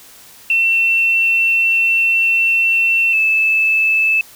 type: tone pair in turn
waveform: sine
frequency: 2698 / 2623 Hz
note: E7 / E7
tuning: +40 / -9 cents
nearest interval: unison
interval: 49 cents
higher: first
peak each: -11 dBFS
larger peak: neither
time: 0.5-3.13 / 3.13-4.21 s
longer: first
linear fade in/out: 2 ms
effects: white hiss -42 dBFS RMS until 4.35 s